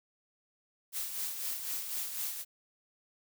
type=noise with tremolo; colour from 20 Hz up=blue; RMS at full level=-35 dBFS; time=0.92-2.45 s; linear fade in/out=50 ms; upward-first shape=sine; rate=4 Hz; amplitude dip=50%; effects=none